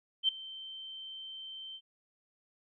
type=tone with ADSR envelope; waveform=sine; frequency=3111 Hz; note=G7; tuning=14 cents flat; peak=-22 dBFS; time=0.23-1.81 s; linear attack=55 ms; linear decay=7 ms; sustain=-20 dB; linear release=59 ms; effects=none